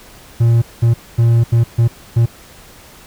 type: tone bursts at uneven times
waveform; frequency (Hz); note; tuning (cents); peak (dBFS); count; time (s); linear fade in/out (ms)
triangle; 116.54; A#2; 0; -6; 6; 0.4-0.62 / 0.82-0.94 / 1.18-1.44 / 1.52-1.64 / 1.78-1.88 / 2.16-2.26; 10
effects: pink hiss -41 dBFS RMS until 3.06 s